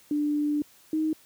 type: tone pair in turn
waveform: sine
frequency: 295.5 / 313.1 Hz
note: D4 / D#4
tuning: +11 / +11 cents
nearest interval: minor second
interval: 100 cents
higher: second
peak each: -23 dBFS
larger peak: neither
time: 0.11-0.62 / 0.93-1.13 s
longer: first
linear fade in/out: 2 ms
effects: white hiss -57 dBFS RMS until 1.25 s + high-pass 60 Hz 12 dB/octave